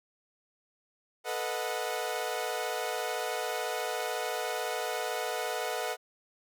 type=chord; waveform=sawtooth; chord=B dominant seventh; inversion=third; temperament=equal with one note detuned; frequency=440 / 493.9 / 622.3 / 731.9 Hz; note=A4 / B4 / D#5 / F#5; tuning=0 / 0 / 0 / -19 cents; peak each=-34 / -33 / -34 / -32 dBFS; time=1.24-5.97 s; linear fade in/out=50 ms; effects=none